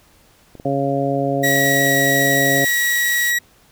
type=clicks; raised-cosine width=2 ms; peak=-25 / -22 dBFS; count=2; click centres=0.553 / 0.599 s
type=harmonic tone; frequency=138.59 Hz; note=C#3; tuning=in tune; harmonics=1 / 2 / 3 / 4 / 5; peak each=-24 / -22 / -25 / -22 / -23 dBFS; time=0.65-2.65 s; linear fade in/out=5 ms
type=noise; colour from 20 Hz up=blue; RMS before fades=-28 dBFS; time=1.42-3.34 s; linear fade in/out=50 ms
type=tone; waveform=40% pulse; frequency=1919 Hz; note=A#6; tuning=50 cents sharp; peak=-15 dBFS; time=1.43-3.39 s; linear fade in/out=10 ms
effects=pink hiss -53 dBFS RMS until 3.71 s